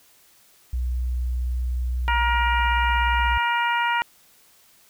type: tone with pitch glide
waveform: sine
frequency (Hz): 61.74 to 63.11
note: B1 to B1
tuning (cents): 0 to +38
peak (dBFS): -22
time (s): 0.73-3.38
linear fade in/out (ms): 5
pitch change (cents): +38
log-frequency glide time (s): 2.15-2.78
type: harmonic tone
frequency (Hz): 473.2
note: A#4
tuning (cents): +26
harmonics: 2 / 3 / 4 / 5 / 6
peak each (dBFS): -22 / -26 / -28 / -30 / -32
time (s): 2.08-4.02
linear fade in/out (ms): 0
effects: white hiss -56 dBFS RMS until 4.89 s